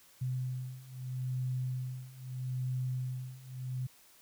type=beating tone pair; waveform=sine; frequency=127.3 / 128.08 Hz; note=C3 / C3; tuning=-47 / -37 cents; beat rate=0.78 Hz; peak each=-38 / -36 dBFS; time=0.21-3.87 s; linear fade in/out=10 ms; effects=white hiss -61 dBFS RMS until 4.21 s